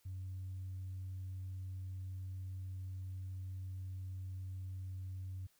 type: tone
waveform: sine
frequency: 93.6 Hz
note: F#2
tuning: 20 cents sharp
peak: -40 dBFS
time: 0.05-5.47 s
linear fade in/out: 10 ms
effects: tanh soft clip ceiling -38 dBFS + white hiss -73 dBFS RMS until 5.59 s